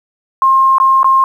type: tone with dropouts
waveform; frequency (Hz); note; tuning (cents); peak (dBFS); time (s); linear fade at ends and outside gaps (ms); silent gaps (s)
sine; 1065; C6; +30; -6; 0.42-1.24; 1; 0.783-0.8 / 1.031-1.044
effects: 7-bit